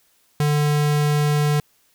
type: tone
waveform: square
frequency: 148.1 Hz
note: D3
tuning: 15 cents sharp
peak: -17 dBFS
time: 0.4-1.6 s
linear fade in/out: 2 ms
effects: white hiss -61 dBFS RMS until 1.94 s